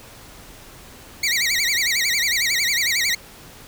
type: tone with vibrato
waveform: 20% pulse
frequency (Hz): 2083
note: C7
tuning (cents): -8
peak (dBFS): -13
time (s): 1.23-3.15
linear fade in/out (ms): 5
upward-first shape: sine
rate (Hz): 11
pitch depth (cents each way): 200
effects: pink hiss -43 dBFS RMS until 3.67 s